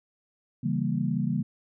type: chord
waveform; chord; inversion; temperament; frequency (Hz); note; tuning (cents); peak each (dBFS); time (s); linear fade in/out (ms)
sine; C# diminished seventh; none; equal; 138.59 / 164.81 / 196 / 233.1; C#3 / E3 / G3 / Bb3; 0 / 0 / 0 / 0; -30; 0.63-1.43; 10
effects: none